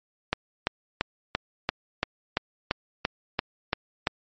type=click train; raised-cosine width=0.3 ms; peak=-7 dBFS; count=12; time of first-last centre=0.33-4.071 s; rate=2.94 Hz; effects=MP3 32 kbps